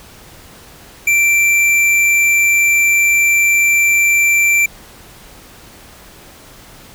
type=tone with hard clipping; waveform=triangle; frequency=2349 Hz; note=D7; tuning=in tune; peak=-11 dBFS; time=1.07-4.66 s; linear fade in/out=5 ms; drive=15 dB; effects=pink hiss -40 dBFS RMS until 6.94 s